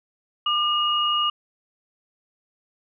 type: tone pair together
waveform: sine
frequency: 1202 / 2873 Hz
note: D6 / F7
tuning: +40 / +48 cents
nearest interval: octave + minor third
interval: 1508 cents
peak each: -22 dBFS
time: 0.46-1.3 s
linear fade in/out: 5 ms
effects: none